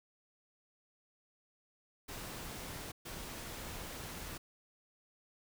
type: noise bursts at uneven times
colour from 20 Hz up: pink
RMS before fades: -45 dBFS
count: 2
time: 2.08-2.92 / 3.05-4.38 s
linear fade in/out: 10 ms
effects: none